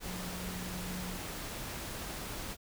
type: tone in noise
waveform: sine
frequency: 181.2 Hz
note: F#3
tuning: 36 cents flat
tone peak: -41 dBFS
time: 0.04-1.19 s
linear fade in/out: 50 ms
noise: pink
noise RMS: -41 dBFS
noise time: 0-2.57 s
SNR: -3 dB
effects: none